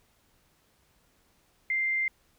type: tone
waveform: sine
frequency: 2093 Hz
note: C7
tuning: in tune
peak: -25 dBFS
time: 1.7-2.08 s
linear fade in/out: 2 ms
effects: pink hiss -67 dBFS RMS until 2.38 s